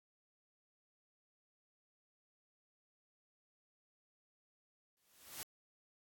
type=noise with exponential growth; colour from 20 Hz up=white; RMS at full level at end=-43 dBFS; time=4.97-5.43 s; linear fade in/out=0 ms; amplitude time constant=100 ms; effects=AAC 64 kbps